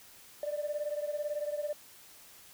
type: beating tone pair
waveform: sine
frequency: 587.3 / 605.3 Hz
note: D5 / D#5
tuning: 0 / -48 cents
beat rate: 18 Hz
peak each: -33 / -36 dBFS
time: 0.43-1.73 s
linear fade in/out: 2 ms
effects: tanh soft clip ceiling -27 dBFS + white hiss -55 dBFS RMS until 2.53 s